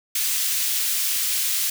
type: high-pass noise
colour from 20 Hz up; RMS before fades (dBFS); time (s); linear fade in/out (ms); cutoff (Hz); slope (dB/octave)
white; -23; 0.15-1.7; 5; 2400; 12
effects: none